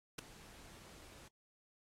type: noise with ADSR envelope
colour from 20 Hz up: pink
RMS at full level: -38 dBFS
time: 0.18-1.28 s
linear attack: 10 ms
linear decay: 5 ms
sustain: -20 dB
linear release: 5 ms
effects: low-pass 11000 Hz 12 dB/octave + AAC 48 kbps